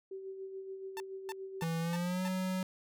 sine tone with tremolo, 384.3 Hz, G4, 34 cents flat, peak -39 dBFS, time 0.11-1.63 s, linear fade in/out 5 ms, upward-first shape sine, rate 7 Hz, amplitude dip 45%
sawtooth tone bursts, 891 Hz, A5, 22 cents sharp, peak -36 dBFS, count 5, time 0.97-2.28 s, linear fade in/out 0 ms, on 30 ms, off 290 ms
square tone with pitch glide, 164.81 to 186.06 Hz, E3 to F#3, 0 to +10 cents, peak -33 dBFS, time 1.62-2.63 s, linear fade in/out 2 ms, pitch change +210 cents, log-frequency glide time 1.8-2.23 s
effects none

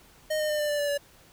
square tone with pitch steps, 618 / 610.2 / 602.5 / 594.9 / 587.4 / 580 / 572.6 Hz, D#5 / D#5 / D5 / D5 / D5 / D5 / D5, -12 / -34 / +44 / +22 / 0 / -22 / -44 cents, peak -26 dBFS, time 0.3-0.979 s, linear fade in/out 10 ms, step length 97 ms, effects pink hiss -56 dBFS RMS until 1.32 s

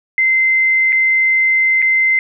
sine tone with dropouts, 2073 Hz, C7, 17 cents flat, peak -10 dBFS, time 0.18-2.19 s, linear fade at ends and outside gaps 1 ms, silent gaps 0.923-0.927 / 1.819-1.824 s, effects none

